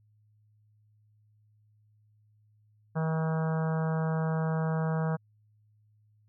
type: harmonic tone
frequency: 160 Hz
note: D#3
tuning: 49 cents sharp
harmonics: 1 / 3 / 4 / 5 / 6 / 7 / 8 / 9 / 10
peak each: -27 / -37 / -39 / -41 / -43 / -44 / -45 / -46 / -47 dBFS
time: 2.95-5.17 s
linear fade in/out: 20 ms
effects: added 106 Hz sine -62 dBFS peak until 6.28 s